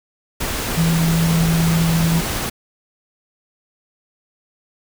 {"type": "tone in noise", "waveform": "sine", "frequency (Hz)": 164.81, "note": "E3", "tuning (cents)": 0, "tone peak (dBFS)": -14, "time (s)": [0.77, 2.21], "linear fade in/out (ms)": 10, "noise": "pink", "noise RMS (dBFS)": -23, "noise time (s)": [0.4, 2.5], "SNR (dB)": 6, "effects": []}